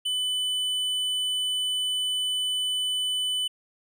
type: tone with hard clipping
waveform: sine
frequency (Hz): 3000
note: F#7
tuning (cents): +23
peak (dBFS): -26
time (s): 0.05-3.48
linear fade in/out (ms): 10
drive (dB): 7
effects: none